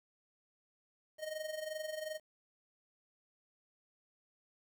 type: tone with amplitude modulation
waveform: square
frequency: 621 Hz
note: D#5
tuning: 3 cents flat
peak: -37 dBFS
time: 1.18-2.2 s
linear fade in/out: 50 ms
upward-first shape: sine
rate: 22.7 Hz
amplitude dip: 70%
effects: 11-bit